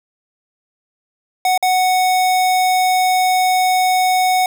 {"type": "tone with dropouts", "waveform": "square", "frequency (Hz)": 740, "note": "F#5", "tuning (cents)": 0, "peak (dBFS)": -13, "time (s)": [1.45, 4.46], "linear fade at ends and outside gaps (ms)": 2, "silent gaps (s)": [1.577, 1.626], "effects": []}